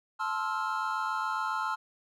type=chord; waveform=triangle; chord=F major seventh; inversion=first; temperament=just; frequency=873.1 / 1047.7 / 1309.6 / 1396.9 Hz; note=A5 / C6 / E6 / F6; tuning=-14 / +2 / -12 / 0 cents; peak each=-33 dBFS; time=0.19-1.76 s; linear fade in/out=20 ms; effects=none